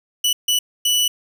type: tone bursts at uneven times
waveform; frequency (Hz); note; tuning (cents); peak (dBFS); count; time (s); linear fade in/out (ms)
sawtooth; 2960; F#7; 0; -12; 3; 0.24-0.33 / 0.48-0.59 / 0.85-1.08; 5
effects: none